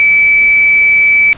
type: tone with frequency modulation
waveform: sine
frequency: 2304 Hz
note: D7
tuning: 34 cents flat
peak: -5 dBFS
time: 0-1.33 s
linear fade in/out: 0 ms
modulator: 129 Hz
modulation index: 0.22
effects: pink hiss -33 dBFS RMS until 1.37 s + resampled to 8000 Hz